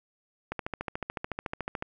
click train, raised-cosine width 0.5 ms, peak -17 dBFS, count 19, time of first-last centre 0.52-1.824 s, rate 13.8 Hz, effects none

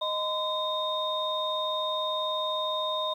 sine tone cluster, 621 / 1022 / 3689 Hz, D#5 / C6 / A#7, -3 / -41 / -19 cents, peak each -31 dBFS, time 0.01-3.14 s, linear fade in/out 10 ms, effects tanh soft clip ceiling -17 dBFS + 10-bit

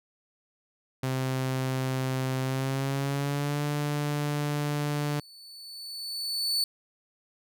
sawtooth tone with pitch glide, 130.81 to 146.83 Hz, C3 to D3, 0 to 0 cents, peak -23 dBFS, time 1.03-5.2 s, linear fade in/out 5 ms, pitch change +200 cents, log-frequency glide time 2.42-3.64 s
40% pulse tone with exponential growth, 4477 Hz, C#8, 16 cents sharp, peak -22 dBFS, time 4.52-6.64 s, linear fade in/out 1 ms, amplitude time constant 460 ms
effects none

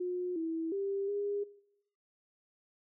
sine tone with pitch steps, 359.7 / 325.8 / 395.1 / 406.5 Hz, F#4 / E4 / G4 / G#4, -49 / -20 / +14 / -37 cents, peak -32 dBFS, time 0-1.44 s, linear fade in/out 10 ms, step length 360 ms, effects noise-tail reverb RT60 0.8 s tail -20 dB re dry

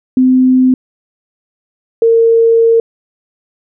sine tone pair in turn, 256.8 / 457.6 Hz, C4 / A#4, -32 / -32 cents, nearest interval minor seventh, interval 1000 cents, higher second, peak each -5 dBFS, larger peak neither, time 0.17-0.74 / 2.02-2.8 s, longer second, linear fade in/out 2 ms, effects none

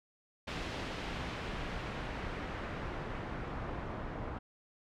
pink noise with low-pass filter sweep, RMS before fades -40 dBFS, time 0.47-4.39 s, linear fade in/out 10 ms, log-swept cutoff 3900 to 1200 Hz, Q 0.83, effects none

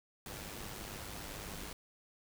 pink noise with amplitude modulation, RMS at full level -43 dBFS, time 0.26-1.73 s, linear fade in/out 2 ms, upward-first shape sine, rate 102 Hz, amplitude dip 50%, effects none

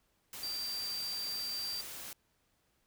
sine tone in noise, 4699 Hz, D8, in tune, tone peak -36 dBFS, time 0.43-1.81 s, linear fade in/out 2 ms, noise white, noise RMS -45 dBFS, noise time 0.33-2.13 s, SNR +6 dB, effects pink hiss -75 dBFS RMS until 2.86 s

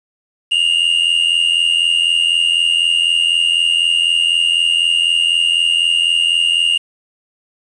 triangle tone pair together, 2794 / 2878 Hz, F7 / F#7, 0 / -49 cents, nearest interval minor second, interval 51 cents, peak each -13 dBFS, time 0.51-6.78 s, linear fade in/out 10 ms, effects resampled to 24000 Hz + 7-bit

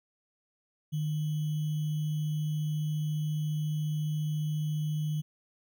sine tone with sample-and-hold, 152.4 Hz, D#3, 36 cents flat, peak -28 dBFS, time 0.92-5.22 s, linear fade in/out 20 ms, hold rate 3150 Hz, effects none

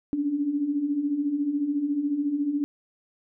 sine beating tone pair, 277.2 / 291.2 Hz, C#4 / D4, 0 / -15 cents, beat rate 14 Hz, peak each -31 / -24 dBFS, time 0.13-2.64 s, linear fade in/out 0 ms, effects none

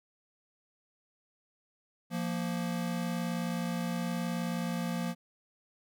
square tone pair together, 174.02 / 233.1 Hz, F3 / A#3, -6 / 0 cents, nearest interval perfect fourth, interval 506 cents, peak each -34 / -36 dBFS, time 2.1-5.15 s, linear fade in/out 50 ms, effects none

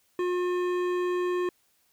triangle tone with hard clipping, 358.3 Hz, F4, 44 cents sharp, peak -27 dBFS, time 0.19-1.49 s, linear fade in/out 2 ms, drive 17 dB, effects white hiss -68 dBFS RMS until 1.92 s

